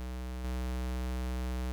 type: tone with level steps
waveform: square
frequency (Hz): 62.7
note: B1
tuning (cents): +27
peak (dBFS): -37 / -33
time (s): 0-1.72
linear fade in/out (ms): 0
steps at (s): 0.44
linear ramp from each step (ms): 2
effects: none